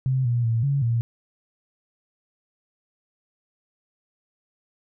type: tone with pitch steps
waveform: sine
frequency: 130.8 / 119.9 / 114.5 / 140 / 116.7 Hz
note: C3 / A#2 / A#2 / C#3 / A#2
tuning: 0 / +49 / -31 / +18 / +2 cents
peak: -19 dBFS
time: 0.06-1.01 s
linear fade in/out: 0 ms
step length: 190 ms
effects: none